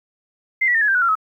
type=tone with pitch steps; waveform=sine; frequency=2083 / 1943.5 / 1813.4 / 1691.9 / 1578.6 / 1472.9 / 1374.3 / 1282.2 Hz; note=C7 / B6 / A#6 / G#6 / G6 / F#6 / F6 / E6; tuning=-8 / -28 / -48 / +32 / +12 / -8 / -28 / -48 cents; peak=-14 dBFS; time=0.61-1.154 s; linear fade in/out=10 ms; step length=68 ms; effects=9-bit